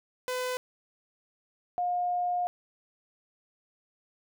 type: tone pair in turn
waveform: sawtooth / sine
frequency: 504 / 712.8 Hz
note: B4 / F5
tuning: +35 / +35 cents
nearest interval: tritone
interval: 600 cents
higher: second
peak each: -26 dBFS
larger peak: neither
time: 0.28-0.57 / 1.78-2.47 s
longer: second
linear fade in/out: 0 ms
effects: none